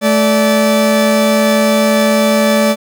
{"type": "tone pair together", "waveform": "40% pulse", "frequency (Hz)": [217.4, 580.4], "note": ["A3", "D5"], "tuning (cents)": [-21, -21], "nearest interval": "octave + perfect fourth", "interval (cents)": 1700, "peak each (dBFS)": -11, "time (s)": [0.01, 2.76], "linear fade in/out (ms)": 50, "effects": []}